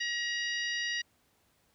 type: harmonic tone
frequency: 951 Hz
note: A#5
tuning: 34 cents sharp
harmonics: 2 / 3 / 4 / 5 / 6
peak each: -33 / -38 / -41 / -41 / -43 dBFS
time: 0-1.02 s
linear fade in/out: 10 ms
effects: pink hiss -70 dBFS RMS until 1.74 s + high-pass 60 Hz 12 dB/octave